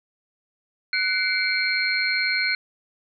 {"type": "tone cluster", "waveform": "sine", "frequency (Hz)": [1494, 2106, 2296, 4236], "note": ["F#6", "C7", "D7", "C8"], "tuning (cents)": [16, 11, -40, 21], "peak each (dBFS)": -26, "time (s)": [0.93, 2.55], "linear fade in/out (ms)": 2, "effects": []}